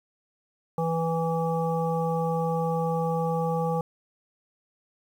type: harmonic tone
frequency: 164.6 Hz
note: E3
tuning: 2 cents flat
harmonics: 1 / 3 / 5 / 7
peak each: -27 / -28 / -30 / -36 dBFS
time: 0.78-3.81 s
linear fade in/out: 2 ms
effects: 9-bit